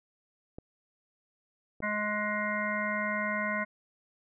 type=clicks; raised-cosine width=2 ms; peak=-28 dBFS; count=2; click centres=0.585 / 1.804 s
type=harmonic tone; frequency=210 Hz; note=G#3; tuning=19 cents sharp; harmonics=1 / 3 / 5 / 7 / 9 / 10; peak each=-36 / -36 / -36 / -36 / -36 / -36 dBFS; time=1.82-3.65 s; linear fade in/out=20 ms
effects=none